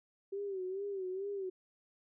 sine tone with vibrato, 386.1 Hz, G4, 26 cents flat, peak -36 dBFS, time 0.32-1.5 s, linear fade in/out 10 ms, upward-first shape sine, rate 2.3 Hz, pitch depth 87 cents each way, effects none

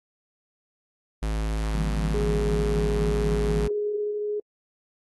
square tone, 53.6 Hz, A1, 45 cents flat, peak -25 dBFS, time 1.22-3.68 s, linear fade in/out 10 ms
sine chord, E half-diminished seventh, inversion third, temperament just, 148.33 / 164.81 / 197.78 / 237.3 Hz, D3 / E3 / G3 / Bb3, +18 / 0 / +16 / +31 cents, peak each -32 / -32 / -34 / -38 dBFS, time 1.75-3.68 s, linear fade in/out 0 ms
sine tone with pitch glide, 415.3 to 417.9 Hz, G#4 to G#4, 0 to +11 cents, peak -25 dBFS, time 2.14-4.4 s, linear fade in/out 5 ms, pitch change +11 cents, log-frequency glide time 3.26-4.2 s
effects AAC 32 kbps

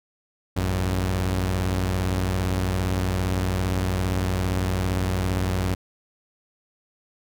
sawtooth tone pair together, 55.18 / 92.8 Hz, A1 / F#2, +6 / +6 cents, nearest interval major sixth, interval 900 cents, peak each -24 / -19 dBFS, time 0.56-5.75 s, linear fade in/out 10 ms, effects none

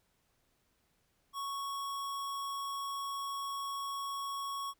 square tone, 1108.7 Hz, C#6, in tune, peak -37 dBFS, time 1.33-4.74 s, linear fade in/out 50 ms, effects pink hiss -75 dBFS RMS until 4.79 s

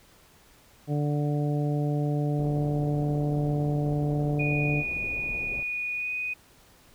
harmonic tone, 146.83 Hz, D3, in tune, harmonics 1 / 2 / 3 / 4 / 5, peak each -25 / -31 / -35 / -37 / -39 dBFS, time 0.87-4.84 s, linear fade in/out 50 ms
pink low-pass noise, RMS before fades -40 dBFS, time 2.39-5.63 s, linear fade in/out 5 ms, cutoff 710 Hz, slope 24 dB/octave
sine tone with pitch glide, 2462 to 2488 Hz, D#7 to D#7, -19 to -1 cents, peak -28 dBFS, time 4.39-6.34 s, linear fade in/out 10 ms, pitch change +18 cents, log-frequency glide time 5.97-6.1 s
effects pink hiss -57 dBFS RMS until 6.94 s

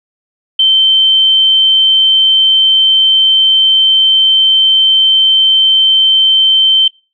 sine tone, 3104 Hz, G7, 18 cents flat, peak -5 dBFS, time 0.59-6.88 s, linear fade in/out 5 ms, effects noise-tail reverb RT60 0.3 s tail -23 dB re dry

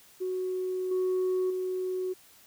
sine tone with level steps, 370 Hz, F#4, in tune, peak -28 / -23 / -28 dBFS, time 0.2-2.14 s, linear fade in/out 20 ms, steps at 0.91 / 1.5 s, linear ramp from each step 5 ms, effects tanh soft clip ceiling -23 dBFS + white hiss -57 dBFS RMS until 2.46 s

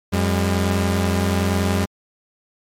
sawtooth tone pair together, 90.4 / 201.9 Hz, F#2 / G#3, -40 / -49 cents, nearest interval octave + major second, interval 1391 cents, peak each -15 / -17 dBFS, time 0.12-1.86 s, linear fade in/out 20 ms, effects MP3 64 kbps

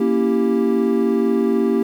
triangle chord, A# diminished seventh, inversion none, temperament equal, 233.1 / 277.2 / 329.6 / 392 Hz, A#3 / C#4 / E4 / G4, 0 / 0 / 0 / 0 cents, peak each -17 / -21 / -21 / -17 dBFS, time 0-1.83 s, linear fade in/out 5 ms, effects 8-bit

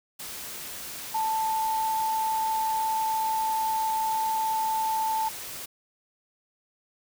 sine tone in noise, 883 Hz, A5, 6 cents sharp, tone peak -24 dBFS, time 1.14-5.29 s, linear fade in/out 10 ms, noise white, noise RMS -38 dBFS, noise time 0.19-5.66 s, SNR +11 dB, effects none

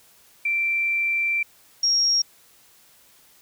sine tone pair in turn, 2349 / 5587 Hz, D7 / F8, 0 / 0 cents, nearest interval octave + minor third, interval 1500 cents, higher second, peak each -20 / -17 dBFS, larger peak second, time 0.45-1.43 / 1.83-2.22 s, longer first, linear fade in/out 5 ms, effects white hiss -55 dBFS RMS until 3.41 s

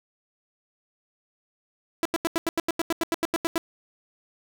sawtooth tone bursts, 332.1 Hz, E4, 13 cents sharp, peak -18 dBFS, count 15, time 2.03-3.579 s, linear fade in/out 0 ms, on 23 ms, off 86 ms, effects none

